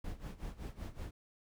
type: noise with tremolo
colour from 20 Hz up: brown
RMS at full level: -41 dBFS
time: 0.04-1.11 s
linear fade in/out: 5 ms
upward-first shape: sine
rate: 5.3 Hz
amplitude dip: 85%
effects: none